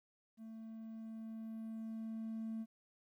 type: tone with level ramp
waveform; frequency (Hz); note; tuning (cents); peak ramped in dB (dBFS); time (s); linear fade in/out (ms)
triangle; 222.9; A3; +23; -46 to -36; 0.37-2.66; 50
effects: tanh soft clip ceiling -35 dBFS + 13-bit